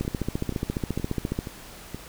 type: two click trains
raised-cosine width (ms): 3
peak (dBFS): -13 / -20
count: 21 / 5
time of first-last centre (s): 0.01-1.389 / 0.05-1.946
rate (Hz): 14.5 / 2.11
effects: pink hiss -44 dBFS RMS until 2.08 s